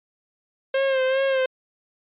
45% pulse tone with vibrato, 531 Hz, C5, 25 cents sharp, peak -19 dBFS, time 0.74-1.46 s, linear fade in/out 5 ms, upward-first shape sine, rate 2.5 Hz, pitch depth 42 cents each way, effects resampled to 8000 Hz

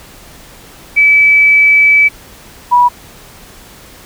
sine tone pair in turn, 2300 / 974.6 Hz, D7 / B5, -37 / -23 cents, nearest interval octave + minor third, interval 1486 cents, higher first, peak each -4 dBFS, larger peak neither, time 0.96-2.09 / 2.71-2.89 s, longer first, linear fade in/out 20 ms, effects pink hiss -37 dBFS RMS until 4.05 s

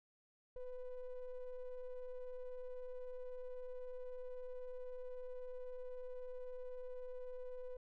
triangle ring-modulated tone, 246.9 Hz, B3, in tune, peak -38 dBFS, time 0.56-7.77 s, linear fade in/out 5 ms, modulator 255 Hz, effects tanh soft clip ceiling -35 dBFS

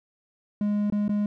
triangle tone with dropouts, 207 Hz, G#3, 5 cents flat, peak -20 dBFS, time 0.61-1.26 s, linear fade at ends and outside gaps 2 ms, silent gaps 0.901-0.923 / 1.081-1.093 s, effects none

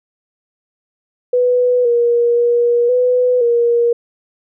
sine tone with pitch steps, 494.7 / 474.7 / 477.3 / 498.1 / 472.6 Hz, B4 / A#4 / A#4 / B4 / A#4, +3 / +31 / +41 / +15 / +24 cents, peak -10 dBFS, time 1.33-3.93 s, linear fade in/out 5 ms, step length 520 ms, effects none

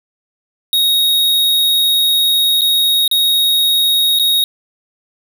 square tone with dropouts, 3758 Hz, A#7, 13 cents sharp, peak -11 dBFS, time 0.73-4.44 s, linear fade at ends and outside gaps 1 ms, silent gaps 2.61-2.617 / 3.078-3.113 / 4.189-4.196 s, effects none

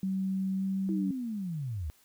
sine tone with pitch glide, 190.9 to 192.34 Hz, G3 to G3, -46 to -33 cents, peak -28 dBFS, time 0.03-1.11 s, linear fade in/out 2 ms, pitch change +13 cents, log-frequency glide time 0.57-0.62 s
sine linear sweep, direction down, 329.6 to 68.1 Hz, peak -32 dBFS, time 0.89-1.9 s, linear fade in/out 0 ms
effects white hiss -64 dBFS RMS until 2.04 s

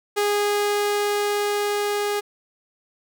sawtooth tone with level ramp, 411.8 Hz, G#4, 15 cents flat, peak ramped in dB -15 to -18 dBFS, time 0.16-2.21 s, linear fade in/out 20 ms, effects none

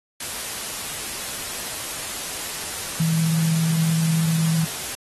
sine tone in noise, 162.3 Hz, E3, 27 cents flat, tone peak -18 dBFS, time 3-4.65 s, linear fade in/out 5 ms, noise white, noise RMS -30 dBFS, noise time 0.2-4.95 s, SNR +9 dB, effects AAC 32 kbps

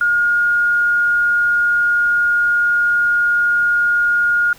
sine tone, 1426 Hz, F6, 36 cents sharp, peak -12 dBFS, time 0.01-4.53 s, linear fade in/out 2 ms, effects pink hiss -44 dBFS RMS until 4.58 s

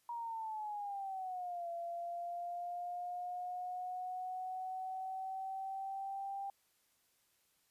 sine exponential two-way sweep, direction down then up, 953 to 682 to 792 Hz, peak -39 dBFS, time 0.09-6.5 s, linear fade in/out 2 ms, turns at 1.69 s, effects white hiss -75 dBFS RMS until 7.7 s + resampled to 32000 Hz

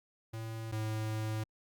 square tone pair in turn, 112.2 / 109.01 Hz, A2 / A2, +34 / -16 cents, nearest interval unison, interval 50 cents, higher first, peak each -39 / -34 dBFS, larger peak second, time 0.33-0.72 / 0.72-1.44 s, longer second, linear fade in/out 10 ms, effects Opus 48 kbps

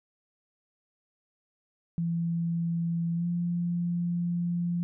sine tone with pitch glide, 168.4 to 173.23 Hz, E3 to F3, +37 to -14 cents, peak -26 dBFS, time 1.98-4.83 s, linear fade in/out 0 ms, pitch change +49 cents, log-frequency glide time 3.15-3.26 s, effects none

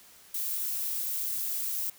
violet noise, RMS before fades -32 dBFS, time 0.34-1.9 s, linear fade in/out 5 ms, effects white hiss -55 dBFS RMS until 1.98 s

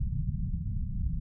pink low-pass noise, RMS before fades -31 dBFS, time 0-1.2 s, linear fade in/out 10 ms, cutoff 190 Hz, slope 48 dB/octave, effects none

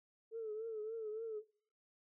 sine tone with vibrato, 440 Hz, A4, in tune, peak -39 dBFS, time 0.31-1.43 s, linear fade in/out 50 ms, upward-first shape triangle, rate 3.5 Hz, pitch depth 83 cents each way, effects noise-tail reverb RT60 0.5 s tail -19 dB re dry + tanh soft clip ceiling -35 dBFS

